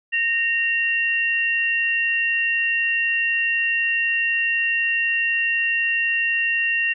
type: tone pair together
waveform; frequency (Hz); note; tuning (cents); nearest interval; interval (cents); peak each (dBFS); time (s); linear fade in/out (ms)
sine; 1852 / 2756; A#6 / F7; -12 / -24; perfect fifth; 688; -21; 0.12-6.94; 20
effects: none